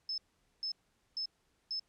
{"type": "tone bursts", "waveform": "sine", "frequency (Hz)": 5230, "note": "E8", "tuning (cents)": -15, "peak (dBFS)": -34, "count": 4, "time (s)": [0.09, 1.796], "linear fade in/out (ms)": 2, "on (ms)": 89, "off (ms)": 450, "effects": ["pink hiss -75 dBFS RMS until 1.88 s", "low-pass 10000 Hz 12 dB/octave"]}